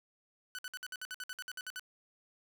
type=tone bursts; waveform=sawtooth; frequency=1496 Hz; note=F#6; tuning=19 cents sharp; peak=-36 dBFS; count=14; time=0.55-1.795 s; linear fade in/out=0 ms; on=36 ms; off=57 ms; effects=none